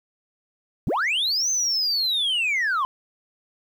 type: linear two-way sweep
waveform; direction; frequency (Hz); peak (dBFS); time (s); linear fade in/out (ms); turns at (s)
sine; up then down; 76.5 to 6272 to 995; -18; 0.87-2.85; 0; 1.5
effects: tanh soft clip ceiling -19 dBFS + 9-bit